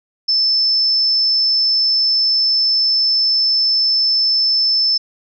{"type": "tone", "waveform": "sine", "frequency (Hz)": 5274, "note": "E8", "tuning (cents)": 0, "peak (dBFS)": -12, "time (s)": [0.28, 4.98], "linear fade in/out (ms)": 10, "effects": []}